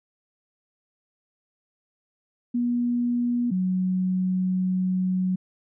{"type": "tone pair in turn", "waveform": "sine", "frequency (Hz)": [241.4, 184.97], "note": ["B3", "F#3"], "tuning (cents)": [-39, 0], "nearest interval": "perfect fourth", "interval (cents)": 461, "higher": "first", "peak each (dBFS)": -21, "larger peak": "neither", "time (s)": [[2.54, 3.51], [3.51, 5.36]], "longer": "second", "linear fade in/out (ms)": 10, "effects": []}